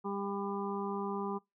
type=harmonic tone; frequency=199.5 Hz; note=G3; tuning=31 cents sharp; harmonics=1 / 2 / 4 / 5 / 6; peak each=-38 / -38 / -43 / -42 / -44 dBFS; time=0.04-1.39 s; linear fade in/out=20 ms; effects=noise-tail reverb RT60 0.2 s tail -25 dB re dry